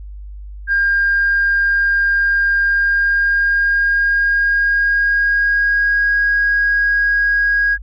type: tone with pitch glide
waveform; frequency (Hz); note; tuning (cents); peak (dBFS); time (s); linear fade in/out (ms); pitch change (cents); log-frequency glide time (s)
sine; 1607 to 1642.7; G6 to G#6; +43 to -19; -11; 0.67-7.78; 50; +38; 2.61-6.14
effects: tanh soft clip ceiling -7 dBFS + added 50 Hz sine -29 dBFS peak until 7.82 s